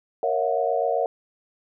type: chord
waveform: sine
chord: F# dominant seventh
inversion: first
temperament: equal with one note detuned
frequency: 466.2 / 554.4 / 659.3 / 726.9 Hz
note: A#4 / C#5 / E5 / F#5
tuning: 0 / 0 / 0 / -31 cents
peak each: -26 dBFS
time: 0.23-1.06 s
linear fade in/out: 2 ms
effects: none